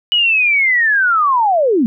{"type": "linear sweep", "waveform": "sine", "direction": "down", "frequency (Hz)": [2960, 208.5], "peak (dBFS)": -10, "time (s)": [0.12, 1.86], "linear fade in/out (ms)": 0, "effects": []}